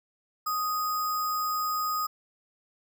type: tone with sample-and-hold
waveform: sine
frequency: 1244.5 Hz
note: D#6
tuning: in tune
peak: -26 dBFS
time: 0.46-2.07 s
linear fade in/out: 10 ms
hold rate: 6300 Hz
effects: none